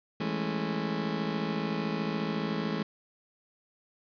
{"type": "chord", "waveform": "30% pulse", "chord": "A major seventh", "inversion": "second", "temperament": "just", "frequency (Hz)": [165, 206.2, 220, 275], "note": ["E3", "G#3", "A3", "C#4"], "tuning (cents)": [2, -12, 0, -14], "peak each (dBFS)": [-32, -32, -32, -36], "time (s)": [0.2, 2.83], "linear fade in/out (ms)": 5, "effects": ["resampled to 11025 Hz", "9-bit"]}